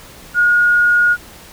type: tone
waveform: sine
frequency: 1438 Hz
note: F#6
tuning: 50 cents flat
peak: -9 dBFS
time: 0.34-1.17 s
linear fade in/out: 50 ms
effects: pink hiss -39 dBFS RMS until 1.52 s